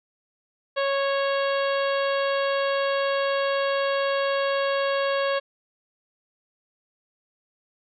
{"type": "harmonic tone with a mistuned harmonic", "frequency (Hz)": 552, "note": "C#5", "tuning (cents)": -7, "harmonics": [1, 2, 3, 4, 5, 6, 7, 8], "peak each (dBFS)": [-23, -29, -31, -39, -36, -37, -41, -41], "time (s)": [0.76, 5.4], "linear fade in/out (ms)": 20, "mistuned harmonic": 7, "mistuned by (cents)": -19, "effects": []}